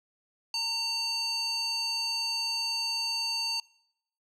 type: tone with band-pass filter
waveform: square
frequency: 914 Hz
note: A#5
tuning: 34 cents flat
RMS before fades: -31 dBFS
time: 0.54-3.6 s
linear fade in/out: 2 ms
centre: 4600 Hz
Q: 3.3
effects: noise-tail reverb RT60 0.7 s tail -22 dB re dry